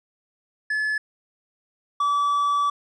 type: tone pair in turn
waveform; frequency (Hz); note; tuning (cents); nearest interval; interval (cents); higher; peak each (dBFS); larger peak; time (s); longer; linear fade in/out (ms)
triangle; 1720 / 1151.4; A6 / D6; -40 / -35; perfect fifth; 695; first; -20 / -17; second; 0.7-0.98 / 2-2.7; second; 5
effects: resampled to 22050 Hz